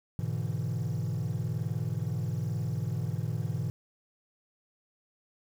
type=chord; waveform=triangle; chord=E dominant seventh; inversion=first; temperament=equal with one note detuned; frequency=103.83 / 123.47 / 145.82 / 164.81 Hz; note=G#2 / B2 / D3 / E3; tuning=0 / 0 / -12 / 0 cents; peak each=-32 / -31 / -34 / -33 dBFS; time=0.19-3.7 s; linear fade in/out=0 ms; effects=tanh soft clip ceiling -21 dBFS + 9-bit